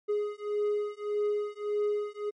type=beating tone pair; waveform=triangle; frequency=415.3 / 417 Hz; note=G#4 / G#4; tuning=0 / +7 cents; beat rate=1.7 Hz; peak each=-29 dBFS; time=0.08-2.31 s; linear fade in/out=20 ms; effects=MP3 48 kbps